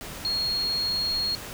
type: tone in noise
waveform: sine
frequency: 4289 Hz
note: C8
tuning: 42 cents sharp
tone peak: -24 dBFS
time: 0.25-1.35 s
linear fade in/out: 0 ms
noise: pink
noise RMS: -38 dBFS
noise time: 0.01-1.53 s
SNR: +11 dB
effects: none